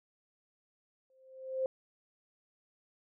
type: tone with exponential growth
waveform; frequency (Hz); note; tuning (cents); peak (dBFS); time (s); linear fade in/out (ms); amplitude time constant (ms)
sine; 524; C5; +2; -27; 1.1-1.66; 1; 120
effects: none